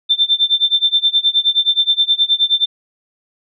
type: tone with tremolo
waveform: sine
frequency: 3564 Hz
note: A7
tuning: 22 cents sharp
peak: -8 dBFS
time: 0.09-2.66 s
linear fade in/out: 20 ms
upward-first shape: sine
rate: 9.5 Hz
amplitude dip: 95%
effects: none